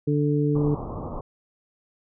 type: harmonic tone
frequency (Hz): 146.83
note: D3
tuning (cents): 0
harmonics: 1 / 2 / 3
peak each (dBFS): -22 / -24 / -26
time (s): 0.07-0.75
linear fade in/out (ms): 10
type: low-pass noise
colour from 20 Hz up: pink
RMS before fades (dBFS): -33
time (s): 0.55-1.21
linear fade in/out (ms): 5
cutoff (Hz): 1200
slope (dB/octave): 96
effects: none